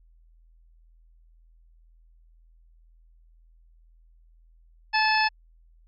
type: harmonic tone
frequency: 868 Hz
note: A5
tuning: 24 cents flat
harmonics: 1 / 2 / 3 / 4 / 5 / 6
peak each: -23 / -25 / -27 / -39 / -32 / -30 dBFS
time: 4.93-5.29 s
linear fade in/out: 20 ms
effects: added 41 Hz sine -54 dBFS peak until 5.87 s